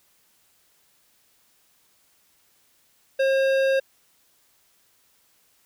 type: tone with hard clipping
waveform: sine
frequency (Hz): 537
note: C5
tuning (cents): +45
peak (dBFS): -20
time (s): 3.19-3.8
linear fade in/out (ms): 10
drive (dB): 13
effects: white hiss -63 dBFS RMS until 5.65 s